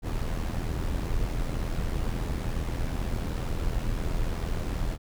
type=noise with amplitude modulation; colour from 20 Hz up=brown; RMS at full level=-26 dBFS; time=0.02-4.98 s; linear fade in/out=50 ms; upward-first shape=sine; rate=82.2 Hz; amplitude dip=60%; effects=none